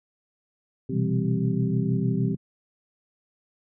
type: harmonic tone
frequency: 130 Hz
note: C3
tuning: 11 cents flat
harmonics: 1 / 2 / 3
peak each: -30 / -31 / -34 dBFS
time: 0.89-2.35 s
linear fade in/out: 5 ms
type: chord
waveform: sine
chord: E minor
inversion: second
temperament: equal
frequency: 123.47 / 164.81 / 196 Hz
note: B2 / E3 / G3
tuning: 0 / 0 / 0 cents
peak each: -27 dBFS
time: 0.9-2.37 s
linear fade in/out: 50 ms
effects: none